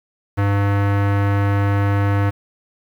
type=tone with low-pass filter; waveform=square; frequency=100.4 Hz; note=G2; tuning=42 cents sharp; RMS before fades=-17 dBFS; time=0.37-2.31 s; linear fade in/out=20 ms; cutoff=1700 Hz; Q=1.6; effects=7-bit